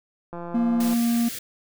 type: click train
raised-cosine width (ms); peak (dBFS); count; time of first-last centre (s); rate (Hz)
1; -22; 105; 0.33-0.935; 172
type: tone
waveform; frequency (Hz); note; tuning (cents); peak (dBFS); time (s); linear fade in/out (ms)
triangle; 234.7; A#3; +12; -17; 0.54-1.29; 10
type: band-stop noise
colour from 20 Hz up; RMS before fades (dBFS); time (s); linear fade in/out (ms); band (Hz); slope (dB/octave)
white; -34; 0.8-1.39; 5; 580 to 1400; 48
effects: none